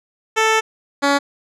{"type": "tone pair in turn", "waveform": "10% pulse", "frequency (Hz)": [441.3, 282], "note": ["A4", "C#4"], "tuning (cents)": [5, 30], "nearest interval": "minor sixth", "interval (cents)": 775, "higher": "first", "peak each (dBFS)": -5, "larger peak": "neither", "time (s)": [[0.36, 0.61], [1.02, 1.19]], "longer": "first", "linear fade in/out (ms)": 20, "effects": ["low-pass 7000 Hz 12 dB/octave"]}